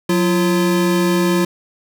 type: tone pair together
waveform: square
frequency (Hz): 181.41 / 343.3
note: F#3 / F4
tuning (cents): -34 / -30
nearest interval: major seventh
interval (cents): 1104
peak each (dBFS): -17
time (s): 0.09-1.45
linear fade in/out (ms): 5
effects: none